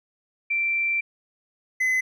sine / triangle tone pair in turn, 2349 / 2031 Hz, D7 / B6, 0 / +48 cents, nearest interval minor third, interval 252 cents, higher first, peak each -21 / -18 dBFS, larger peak second, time 0.5-1.01 / 1.8-2.01 s, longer first, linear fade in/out 10 ms, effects none

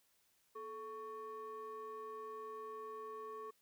triangle ring-modulated tone, 340 Hz, F4, 46 cents flat, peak -40 dBFS, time 0.55-3.51 s, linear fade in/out 10 ms, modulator 775 Hz, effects white hiss -75 dBFS RMS until 3.61 s

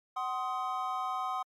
triangle chord, C diminished, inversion second, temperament just, 753.5 / 1046.5 / 1255.8 Hz, Gb5 / C6 / Eb6, +31 / 0 / +16 cents, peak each -34 dBFS, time 0.16-1.43 s, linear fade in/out 10 ms, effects MP3 96 kbps

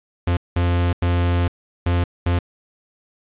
45% pulse tone bursts at uneven times, 87.31 Hz, F2, in tune, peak -16 dBFS, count 5, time 0.27-0.37 / 0.56-0.93 / 1.02-1.48 / 1.86-2.04 / 2.26-2.39 s, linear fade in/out 5 ms, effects resampled to 8000 Hz + 7-bit

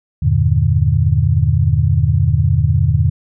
sine chord, E half-diminished seventh, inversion none, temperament just, 82.41 / 98.89 / 118.67 / 148.33 Hz, E2 / G2 / Bb2 / D3, 0 / +16 / +31 / +18 cents, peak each -16 dBFS, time 0.22-3.1 s, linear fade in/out 10 ms, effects none

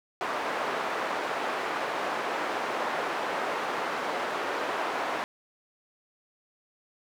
white band-pass noise, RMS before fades -31 dBFS, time 0.21-5.24 s, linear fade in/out 0 ms, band 400 to 1200 Hz, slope 12 dB/octave, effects none

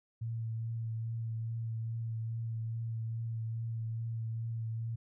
sine tone with vibrato, 113.6 Hz, A#2, 44 cents flat, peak -34 dBFS, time 0.21-4.96 s, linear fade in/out 10 ms, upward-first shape triangle, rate 2.4 Hz, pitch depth 22 cents each way, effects none

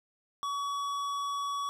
sine tone with tanh clipping, 1131 Hz, C#6, 34 cents sharp, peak -33 dBFS, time 0.43-1.69 s, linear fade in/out 0 ms, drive 14 dB, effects none

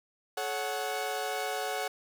sawtooth chord, F# minor, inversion first, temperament equal with one note detuned, 429.7 / 554.4 / 740 Hz, A4 / C#5 / F#5, -41 / 0 / 0 cents, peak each -33 / -34 / -30 dBFS, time 0.37-1.88 s, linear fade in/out 5 ms, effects none

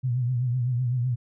sine tone with vibrato, 124 Hz, B2, 7 cents sharp, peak -22 dBFS, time 0.03-1.16 s, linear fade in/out 20 ms, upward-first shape triangle, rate 7.9 Hz, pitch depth 96 cents each way, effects none

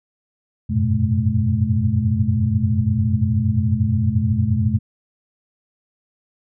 sine tone cluster, 90 / 98.6 / 112.4 / 124.2 / 214.6 Hz, F#2 / G2 / A2 / B2 / A3, -47 / +11 / +37 / +10 / -43 cents, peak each -22 dBFS, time 0.69-4.79 s, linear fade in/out 20 ms, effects none

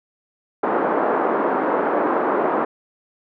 pink band-pass noise, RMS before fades -20 dBFS, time 0.63-2.65 s, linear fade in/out 5 ms, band 290 to 1300 Hz, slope 24 dB/octave, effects none

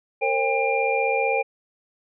sine tone cluster, 460.3 / 536 / 803 / 2392 Hz, A#4 / C5 / G5 / D7, -22 / +42 / +41 / +31 cents, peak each -25 dBFS, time 0.21-1.43 s, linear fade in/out 20 ms, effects none

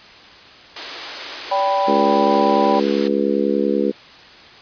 white high-pass noise, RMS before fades -27 dBFS, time 0.76-3.08 s, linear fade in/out 5 ms, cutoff 270 Hz, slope 96 dB/octave
sine chord, G major, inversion second, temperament equal with one note detuned, 574.2 / 784 / 987.8 Hz, D5 / G5 / B5, -39 / 0 / 0 cents, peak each -20 / -19 / -20 dBFS, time 1.51-2.8 s, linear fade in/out 10 ms
harmonic tone, 70.1 Hz, C#2, 20 cents sharp, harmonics 3 / 4 / 5 / 6 / 7, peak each -22 / -22 / -22 / -22 / -22 dBFS, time 1.87-3.92 s, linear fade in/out 20 ms
effects white hiss -42 dBFS RMS until 4.61 s + resampled to 11025 Hz

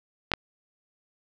clicks, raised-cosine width 0.3 ms, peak -8 / -7 dBFS, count 2, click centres 0.317 / 0.337 s, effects none

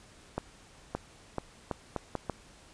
accelerating click train, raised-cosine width 1 ms, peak -17 dBFS, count 7, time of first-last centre 0.38-2.297 s, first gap 570 ms, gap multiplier 0.76, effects pink hiss -56 dBFS RMS until 2.73 s + resampled to 22050 Hz

